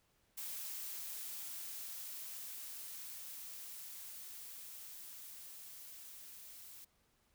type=noise with level ramp; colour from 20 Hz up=blue; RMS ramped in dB=-44 to -54 dBFS; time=0.37-6.85 s; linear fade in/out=10 ms; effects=pink hiss -75 dBFS RMS until 7.34 s